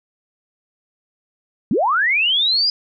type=linear sweep; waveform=sine; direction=up; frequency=164.3 to 4978 Hz; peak=-14 dBFS; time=1.71-2.7 s; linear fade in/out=2 ms; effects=none